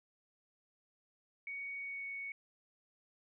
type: tone with pitch glide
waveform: sine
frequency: 2237 to 2223 Hz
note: C#7 to C#7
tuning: +15 to +4 cents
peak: -40 dBFS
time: 1.47-2.32 s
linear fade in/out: 2 ms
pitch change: -11 cents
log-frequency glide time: 1.8-2.05 s
effects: none